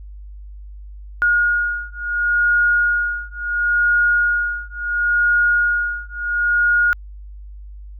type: beating tone pair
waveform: sine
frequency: 1434 / 1434.72 Hz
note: F6 / F6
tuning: +45 / +46 cents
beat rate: 0.72 Hz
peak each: -18 dBFS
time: 1.22-6.93 s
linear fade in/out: 0 ms
effects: added 50 Hz sine -33 dBFS peak until 7.99 s